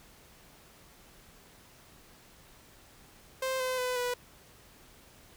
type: tone with pitch steps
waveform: sawtooth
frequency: 523.3 / 512.5 / 502 / 491.7 Hz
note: C5 / C5 / B4 / B4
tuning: 0 / -36 / +28 / -8 cents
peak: -26 dBFS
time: 3.42-4.14 s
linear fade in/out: 5 ms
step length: 180 ms
effects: pink hiss -57 dBFS RMS until 5.36 s